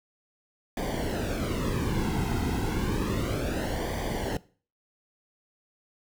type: noise with flanger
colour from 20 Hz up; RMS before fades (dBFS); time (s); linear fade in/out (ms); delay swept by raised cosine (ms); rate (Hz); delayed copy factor
brown; -29; 0.77-4.37; 2; 0.74 to 1.74; 0.31; -0.75
effects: noise-tail reverb RT60 0.4 s tail -20 dB re dry